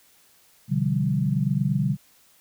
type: chord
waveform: sine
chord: G dominant seventh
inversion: first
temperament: equal with one note detuned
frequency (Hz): 126.58 / 146.83 / 174.61 / 196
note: B2 / D3 / F3 / G3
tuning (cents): +43 / 0 / 0 / 0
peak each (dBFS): -26 / -24 / -29 / -26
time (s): 0.68-1.97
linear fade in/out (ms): 50
effects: white hiss -58 dBFS RMS until 2.4 s